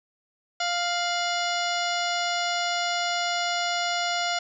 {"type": "harmonic tone with a mistuned harmonic", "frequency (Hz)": 699, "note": "F5", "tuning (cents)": 1, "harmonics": [1, 2, 3, 4, 5, 6, 7, 8, 10], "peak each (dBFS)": [-28, -31, -33, -34, -35, -36, -36, -37, -38], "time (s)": [0.6, 4.39], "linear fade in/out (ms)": 5, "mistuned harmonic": 4, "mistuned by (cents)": 69, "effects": []}